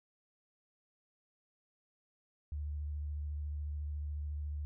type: tone with vibrato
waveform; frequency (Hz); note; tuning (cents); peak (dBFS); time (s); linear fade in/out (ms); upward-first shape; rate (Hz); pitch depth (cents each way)
sine; 74; D2; +14; -36; 2.52-4.65; 0; triangle; 14; 29
effects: none